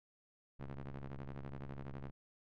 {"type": "ring-modulated tone", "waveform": "sawtooth", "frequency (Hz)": 69.3, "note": "C#2", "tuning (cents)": 0, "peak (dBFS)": -37, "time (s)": [0.59, 2.11], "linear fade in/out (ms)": 10, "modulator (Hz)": 63.3, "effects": ["low-pass 2000 Hz 12 dB/octave"]}